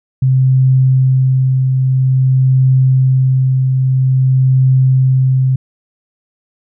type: tone with tremolo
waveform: sine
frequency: 130.81 Hz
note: C3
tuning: in tune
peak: -6 dBFS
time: 0.22-5.56 s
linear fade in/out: 5 ms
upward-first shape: triangle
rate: 0.5 Hz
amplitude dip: 35%
effects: none